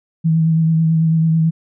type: tone with vibrato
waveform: sine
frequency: 161.6 Hz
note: E3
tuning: 34 cents flat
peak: -11 dBFS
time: 0.24-1.51 s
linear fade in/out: 20 ms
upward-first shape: triangle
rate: 9.1 Hz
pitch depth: 28 cents each way
effects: none